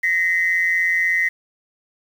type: tone pair together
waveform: sine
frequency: 1864.7 / 2041 Hz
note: A#6 / C7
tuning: 0 / -44 cents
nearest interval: major second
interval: 156 cents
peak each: -18 dBFS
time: 0.03-1.29 s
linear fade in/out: 10 ms
effects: tanh soft clip ceiling -9 dBFS + 7-bit